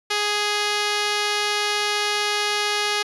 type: tone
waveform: 5% pulse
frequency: 415.6 Hz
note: G#4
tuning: 1 cent sharp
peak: -9 dBFS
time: 0.1-3.03 s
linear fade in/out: 10 ms
effects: resampled to 24000 Hz